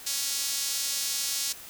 sawtooth tone with high-pass filter, 277.2 Hz, C#4, in tune, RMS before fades -30 dBFS, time 0.06-1.53 s, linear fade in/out 10 ms, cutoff 5300 Hz, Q 1.2, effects white hiss -45 dBFS RMS until 1.69 s

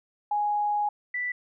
sine tone pair in turn, 830.6 / 1975.5 Hz, G#5 / B6, 0 / 0 cents, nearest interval octave + minor third, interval 1500 cents, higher second, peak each -23 / -27 dBFS, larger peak first, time 0.31-0.89 / 1.14-1.32 s, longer first, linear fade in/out 5 ms, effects none

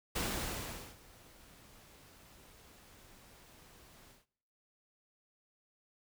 pink noise with ADSR envelope, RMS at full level -35 dBFS, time 0.15-4.26 s, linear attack 11 ms, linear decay 790 ms, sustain -24 dB, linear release 160 ms, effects noise-tail reverb RT60 0.9 s tail -25 dB re dry

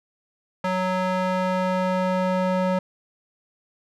square tone with band-pass filter sweep, 185 Hz, F#3, in tune, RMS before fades -23 dBFS, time 0.64-2.79 s, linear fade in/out 5 ms, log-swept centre 1000 to 630 Hz, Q 0.87, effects none

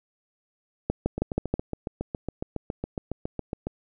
two click trains, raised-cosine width 2 ms, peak -16 / -10 dBFS, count 19 / 5, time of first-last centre 1.18-3.67 / 0.9-1.54 s, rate 7.23 / 6.25 Hz, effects none

